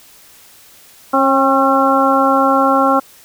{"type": "harmonic tone with a mistuned harmonic", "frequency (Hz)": 270.8, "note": "C#4", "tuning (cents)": -40, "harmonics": [1, 2, 3, 4, 5], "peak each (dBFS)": [-16, -16, -16, -16, -16], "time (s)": [1.13, 3], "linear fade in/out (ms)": 10, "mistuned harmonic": 3, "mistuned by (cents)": -28, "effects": ["white hiss -44 dBFS RMS until 3.24 s"]}